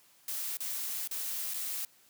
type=noise with dropouts; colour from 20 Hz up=blue; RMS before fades=-36 dBFS; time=0.28-1.85 s; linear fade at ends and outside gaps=2 ms; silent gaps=0.571-0.604 / 1.075-1.111 / 1.538-1.542 s; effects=white hiss -63 dBFS RMS until 2.09 s + high-pass 100 Hz 12 dB/octave